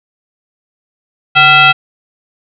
sine tone with frequency modulation, 2000 Hz, B6, 21 cents sharp, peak -3 dBFS, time 1.35-1.73 s, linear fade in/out 20 ms, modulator 619 Hz, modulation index 2, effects none

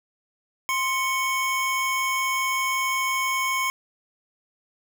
square tone pair together, 1049.1 / 2217 Hz, C6 / C#7, +4 / 0 cents, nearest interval octave + minor second, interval 1296 cents, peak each -26 dBFS, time 0.69-3.7 s, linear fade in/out 0 ms, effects 9-bit

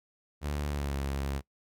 sawtooth tone with pitch glide, 73 to 69.1 Hz, D2 to C#2, -10 to -5 cents, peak -27 dBFS, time 0.41-1.42 s, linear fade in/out 50 ms, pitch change -95 cents, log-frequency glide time 0.69-0.96 s, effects noise-tail reverb RT60 0.1 s tail -21 dB re dry

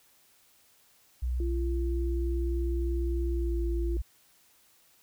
sine tone with pitch glide, 61.7 to 57.9 Hz, B1 to A#1, -1 to -11 cents, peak -27 dBFS, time 1.22-4.02 s, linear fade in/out 10 ms, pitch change -110 cents, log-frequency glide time 3.32-3.6 s
sine tone, 341.5 Hz, F4, 39 cents flat, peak -33 dBFS, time 1.4-3.97 s, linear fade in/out 2 ms
effects white hiss -63 dBFS RMS until 5.02 s

